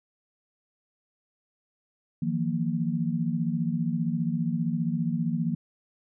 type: chord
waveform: sine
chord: Eb suspended second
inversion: none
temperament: equal with one note detuned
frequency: 159.57 / 174.61 / 233.1 Hz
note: Eb3 / F3 / Bb3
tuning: +44 / 0 / 0 cents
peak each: -29 dBFS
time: 2.22-5.55 s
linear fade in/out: 5 ms
effects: none